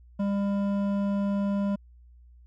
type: tone with hard clipping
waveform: triangle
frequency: 200.2 Hz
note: G3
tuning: 37 cents sharp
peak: -26 dBFS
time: 0.19-1.76 s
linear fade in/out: 10 ms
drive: 14 dB
effects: added 60 Hz sine -50 dBFS peak until 2.46 s